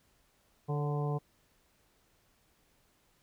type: harmonic tone with a mistuned harmonic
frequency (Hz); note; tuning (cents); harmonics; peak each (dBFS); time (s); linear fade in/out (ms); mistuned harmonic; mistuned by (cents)
146.83; D3; 0; 1 / 2 / 3 / 4 / 5 / 6 / 7; -31 / -45 / -38 / -46 / -42 / -48 / -45; 0.68-1.19; 20; 4; -53
effects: pink hiss -70 dBFS RMS until 3.22 s